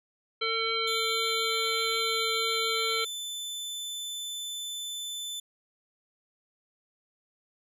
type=harmonic tone; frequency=450.4 Hz; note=A4; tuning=40 cents sharp; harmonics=1 / 3 / 5 / 7 / 9; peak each=-33 / -33 / -33 / -33 / -33 dBFS; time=0.41-3.05 s; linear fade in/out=10 ms
type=tone; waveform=sawtooth; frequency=3520 Hz; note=A7; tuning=in tune; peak=-31 dBFS; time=0.87-5.4 s; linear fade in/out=5 ms
effects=resampled to 32000 Hz